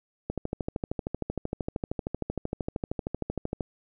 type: click train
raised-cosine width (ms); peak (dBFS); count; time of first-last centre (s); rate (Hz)
2; -16; 44; 0.3-3.608; 13
effects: none